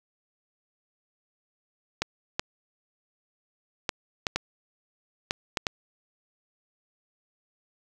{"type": "clicks", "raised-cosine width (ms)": 0.2, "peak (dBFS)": -8, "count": 8, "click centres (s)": [2.02, 2.395, 3.892, 4.268, 4.36, 5.309, 5.572, 5.668], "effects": ["7-bit"]}